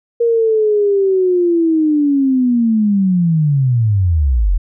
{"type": "linear sweep", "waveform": "sine", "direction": "down", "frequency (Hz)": [472.3, 38.89], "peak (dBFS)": -10, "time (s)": [0.2, 4.58], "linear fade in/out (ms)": 10, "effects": []}